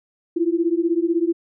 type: beating tone pair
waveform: sine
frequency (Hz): 329.6 / 345.6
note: E4 / F4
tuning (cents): 0 / -18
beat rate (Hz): 16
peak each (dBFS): -20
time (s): 0.36-1.33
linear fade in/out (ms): 10
effects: none